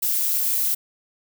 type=noise; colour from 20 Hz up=violet; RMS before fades=-22 dBFS; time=0.02-0.75 s; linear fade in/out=10 ms; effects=none